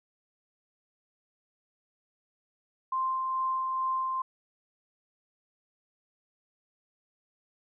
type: tone with tremolo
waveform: sine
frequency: 1046.5 Hz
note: C6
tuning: in tune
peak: -26 dBFS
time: 2.92-4.22 s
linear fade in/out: 5 ms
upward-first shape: sine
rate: 2.3 Hz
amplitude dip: 25%
effects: none